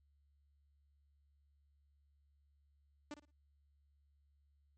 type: tone with echo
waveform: sawtooth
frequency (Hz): 294.7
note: D4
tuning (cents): +6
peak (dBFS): -40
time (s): 3.11-3.14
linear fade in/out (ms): 2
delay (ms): 56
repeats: 3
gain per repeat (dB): -12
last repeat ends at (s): 3.308
effects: added 71 Hz sine -70 dBFS peak until 4.77 s + MP3 32 kbps